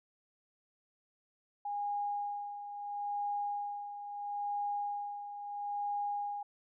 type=tone with tremolo; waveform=sine; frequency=818 Hz; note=G#5; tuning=26 cents flat; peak=-32 dBFS; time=1.65-6.43 s; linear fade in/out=5 ms; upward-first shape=sine; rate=0.75 Hz; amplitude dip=65%; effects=none